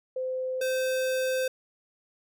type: tone pair in turn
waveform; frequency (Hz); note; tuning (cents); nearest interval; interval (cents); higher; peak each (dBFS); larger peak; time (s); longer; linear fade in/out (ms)
sine / square; 515 / 517.6; C5 / C5; -28 / -19; unison; 9; second; -28 / -26; second; 0.16-0.61 / 0.61-1.48; second; 5
effects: none